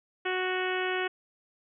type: harmonic tone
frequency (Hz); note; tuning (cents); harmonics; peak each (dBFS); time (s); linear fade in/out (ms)
369.5; F#4; -2; 1 / 2 / 3 / 4 / 5 / 6 / 7 / 8 / 9; -31 / -36 / -39 / -35 / -36 / -39 / -39 / -40 / -48; 0.25-1.08; 10
effects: none